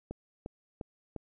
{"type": "click train", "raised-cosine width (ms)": 2, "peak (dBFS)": -25, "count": 4, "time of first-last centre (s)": [0.11, 1.163], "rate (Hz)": 2.85, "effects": []}